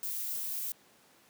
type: noise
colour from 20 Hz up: violet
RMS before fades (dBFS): -36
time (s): 0.03-0.72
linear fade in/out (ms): 0
effects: pink hiss -62 dBFS RMS until 1.29 s + high-pass 200 Hz 12 dB/octave